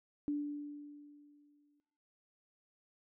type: tone with exponential decay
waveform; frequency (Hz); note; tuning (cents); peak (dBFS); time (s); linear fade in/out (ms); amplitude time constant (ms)
sine; 292; D4; -10; -31; 0.28-1.8; 0; 330
effects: noise-tail reverb RT60 0.9 s tail -21 dB re dry